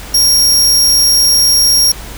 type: tone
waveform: sawtooth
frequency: 5588 Hz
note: F8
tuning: in tune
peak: -4 dBFS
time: 0.14-1.92 s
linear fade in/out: 5 ms
effects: added 50 Hz sine -29 dBFS peak until 2.17 s + pink hiss -30 dBFS RMS until 2.17 s